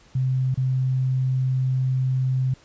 sine tone with dropouts, 130 Hz, C3, 11 cents flat, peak -19 dBFS, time 0.15-2.54 s, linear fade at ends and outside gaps 5 ms, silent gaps 0.544-0.574 s, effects pink hiss -54 dBFS RMS until 2.64 s + resampled to 16000 Hz

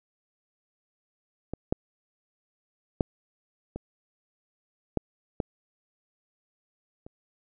clicks, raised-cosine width 2 ms, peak -19 / -10 / -9 / -21 / -11 / -13 / -30 dBFS, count 7, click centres 1.536 / 1.725 / 3.008 / 3.76 / 4.973 / 5.402 / 7.065 s, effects none

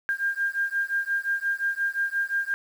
sine beating tone pair, 1600 / 1605.7 Hz, G6 / G6, +35 / +41 cents, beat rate 5.7 Hz, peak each -27 / -27 dBFS, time 0.09-2.54 s, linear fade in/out 0 ms, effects 8-bit

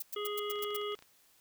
violet noise bursts, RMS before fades -38 dBFS, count 7, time 0-0.768 s, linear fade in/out 5 ms, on 24 ms, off 100 ms
harmonic tone, 415.3 Hz, G#4, in tune, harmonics 1 / 3 / 5 / 7 / 8, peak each -36 / -41 / -48 / -45 / -45 dBFS, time 0.16-0.95 s, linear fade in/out 5 ms
clicks, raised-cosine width 0.2 ms, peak -36 dBFS, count 11, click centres 0.521 / 0.557 / 0.591 / 0.648 / 0.706 / 0.749 / 0.815 / 0.923 / 0.953 / 0.99 / 1.024 s
effects white hiss -66 dBFS RMS until 1.4 s

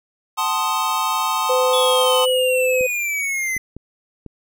square chord, F# diminished seventh, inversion none, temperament equal with one note detuned, 757.3 / 880 / 1046.5 / 1244.5 Hz, F#5 / A5 / C6 / Eb6, +40 / 0 / 0 / 0 cents, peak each -30 / -24 / -24 / -24 dBFS, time 0.37-2.26 s, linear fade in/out 20 ms
sine tone, 510 Hz, C5, 44 cents flat, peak -16 dBFS, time 1.49-2.87 s, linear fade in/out 10 ms
square exponential sweep, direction down, 3436 to 2028 Hz, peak -21 dBFS, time 1.73-3.58 s, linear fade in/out 5 ms
clicks, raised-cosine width 3 ms, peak -22 dBFS, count 4, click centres 2.81 / 3.566 / 3.766 / 4.263 s
effects none

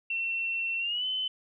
sine tone with pitch glide, 2707 to 3039 Hz, E7 to F#7, +45 to +46 cents, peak -28 dBFS, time 0.1-1.28 s, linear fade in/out 5 ms, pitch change +201 cents, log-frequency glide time 0.79-1.06 s, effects none

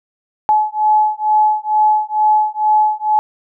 sine beating tone pair, 853 / 855.2 Hz, G#5 / A5, +46 / -49 cents, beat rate 2.2 Hz, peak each -14 dBFS, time 0.49-3.19 s, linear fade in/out 0 ms, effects none

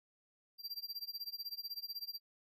square tone with tremolo, 4727 Hz, D8, 10 cents sharp, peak -39 dBFS, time 0.58-2.2 s, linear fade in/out 50 ms, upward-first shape sine, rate 16 Hz, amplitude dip 95%, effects none

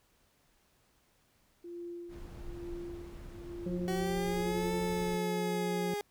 sine tone with tremolo, 346 Hz, F4, 16 cents flat, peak -39 dBFS, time 1.64-4.85 s, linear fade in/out 5 ms, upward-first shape sine, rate 1.1 Hz, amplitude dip 85%
brown noise, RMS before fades -46 dBFS, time 2.08-5.19 s, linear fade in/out 50 ms
harmonic tone, 178.4 Hz, F3, 37 cents sharp, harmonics 1 / 2 / 3, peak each -34 / -40 / -44 dBFS, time 3.66-5.94 s, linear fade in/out 2 ms
30% pulse linear two-way sweep, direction up then down, 374.8 to 440.7 to 411.1 Hz, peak -31 dBFS, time 3.88-6.01 s, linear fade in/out 0 ms, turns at 4.73 s
effects pink hiss -70 dBFS RMS until 6.1 s

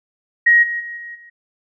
sine tone with level steps, 1888 Hz, A#6, 22 cents sharp, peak -8 / -20 / -27 / -30 / -40 dBFS, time 0.46-1.3 s, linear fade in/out 10 ms, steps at 0.62 / 0.79 / 0.96 / 1.14 s, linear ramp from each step 20 ms, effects none

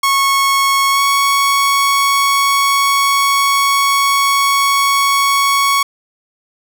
sawtooth tone with pitch glide, 1100 to 1112.1 Hz, C#6 to C#6, -14 to +5 cents, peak -7 dBFS, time 0.03-5.83 s, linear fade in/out 5 ms, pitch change +19 cents, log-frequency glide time 0.91-1.01 s, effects none

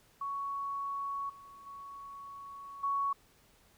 sine tone with level steps, 1115 Hz, C#6, 10 cents sharp, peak -34 / -50 / -44 / -29 dBFS, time 0.21-3.13 s, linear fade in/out 5 ms, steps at 1.29 / 1.66 / 2.83 s, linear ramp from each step 10 ms, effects pink hiss -65 dBFS RMS until 3.77 s

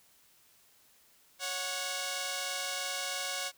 5% pulse tone pair together, 555 / 732.3 Hz, C#5 / F#5, +2 / -18 cents, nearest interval perfect fourth, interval 480 cents, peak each -25 dBFS, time 1.39-3.52 s, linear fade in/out 50 ms, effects white hiss -64 dBFS RMS until 3.57 s

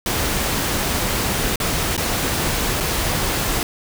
pink noise with dropouts, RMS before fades -21 dBFS, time 0.06-3.63 s, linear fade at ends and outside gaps 1 ms, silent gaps 1.558-1.601 / 1.966-1.977 / 2.803-2.807 s, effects none

